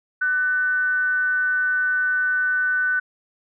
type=tone with frequency modulation; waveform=sine; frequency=1500 Hz; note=F#6; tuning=23 cents sharp; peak=-18 dBFS; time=0.21-3 s; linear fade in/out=10 ms; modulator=310 Hz; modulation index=0.21; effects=none